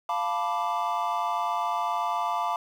triangle chord, B half-diminished seventh, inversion second, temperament equal, 698.5 / 880 / 987.8 / 1174.7 Hz, F5 / A5 / B5 / D6, 0 / 0 / 0 / 0 cents, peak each -29 dBFS, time 0.09-2.56 s, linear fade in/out 2 ms, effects 9-bit

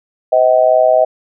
sine tone with amplitude modulation, 635 Hz, D#5, 35 cents sharp, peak -3 dBFS, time 0.32-1.05 s, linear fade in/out 10 ms, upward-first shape sine, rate 123 Hz, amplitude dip 95%, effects none

